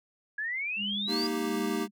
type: exponential sweep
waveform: sine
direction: up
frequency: 1658 to 4936 Hz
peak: -30 dBFS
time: 0.38-1.27 s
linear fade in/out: 5 ms
type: tone with tremolo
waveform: sine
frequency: 203.5 Hz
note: G#3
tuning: 35 cents flat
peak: -34 dBFS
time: 0.76-1.91 s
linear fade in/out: 50 ms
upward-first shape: sine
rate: 1.4 Hz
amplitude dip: 75%
type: chord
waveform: square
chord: Eb major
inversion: second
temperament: equal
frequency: 233.1 / 311.1 / 392 Hz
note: Bb3 / Eb4 / G4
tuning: 0 / 0 / 0 cents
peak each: -34 dBFS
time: 1.07-1.88 s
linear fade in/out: 50 ms
effects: none